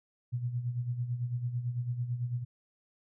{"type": "tone with tremolo", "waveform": "sine", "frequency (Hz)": 121.8, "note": "B2", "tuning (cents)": -24, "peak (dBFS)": -28, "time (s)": [0.32, 2.45], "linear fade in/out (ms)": 20, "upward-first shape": "sine", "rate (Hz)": 9, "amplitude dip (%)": 65, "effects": []}